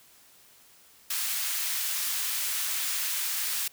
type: high-pass noise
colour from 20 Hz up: white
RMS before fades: -30 dBFS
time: 1.1-3.68 s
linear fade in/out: 5 ms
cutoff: 1400 Hz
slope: 12 dB/octave
effects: white hiss -57 dBFS RMS until 3.72 s